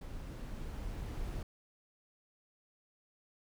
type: noise with level ramp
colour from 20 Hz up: brown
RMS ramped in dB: -44 to -39 dBFS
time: 0.01-1.43 s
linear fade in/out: 5 ms
effects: none